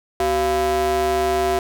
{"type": "ring-modulated tone", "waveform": "square", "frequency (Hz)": 155.56, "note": "D#3", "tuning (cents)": 0, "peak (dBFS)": -15, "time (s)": [0.2, 1.59], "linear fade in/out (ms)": 2, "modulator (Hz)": 536, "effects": []}